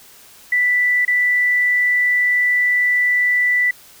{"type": "tone with dropouts", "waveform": "sine", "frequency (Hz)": 1975.5, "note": "B6", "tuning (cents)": 0, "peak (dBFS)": -13, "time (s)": [0.52, 3.71], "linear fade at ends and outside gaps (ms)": 5, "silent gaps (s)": [1.051, 1.078], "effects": ["white hiss -45 dBFS RMS until 4 s"]}